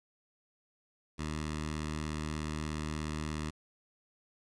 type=tone with notch filter; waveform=10% pulse; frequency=76.8 Hz; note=D#2; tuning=22 cents flat; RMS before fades=-37 dBFS; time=1.18-3.51 s; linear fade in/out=20 ms; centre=490 Hz; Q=1.2; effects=resampled to 22050 Hz + 10-bit